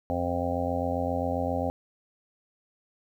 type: harmonic tone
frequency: 87.5 Hz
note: F2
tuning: 4 cents sharp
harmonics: 1 / 2 / 3 / 5 / 6 / 7 / 8 / 9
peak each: -33 / -39 / -32 / -41 / -32 / -34 / -36 / -34 dBFS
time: 0.1-1.7 s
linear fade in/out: 0 ms
effects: 10-bit